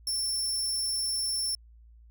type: tone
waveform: 25% pulse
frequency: 5390 Hz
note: E8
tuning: 38 cents sharp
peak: -23 dBFS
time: 0.07-1.55 s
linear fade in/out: 2 ms
effects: added 57 Hz sine -51 dBFS peak until 2.1 s